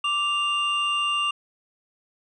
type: tone pair together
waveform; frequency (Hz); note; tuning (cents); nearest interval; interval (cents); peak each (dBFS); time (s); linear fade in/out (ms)
triangle; 1174.7 / 2794; D6 / F7; 0 / 0; octave + minor third; 1500; -24 / -22; 0.04-1.31; 5
effects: resampled to 24000 Hz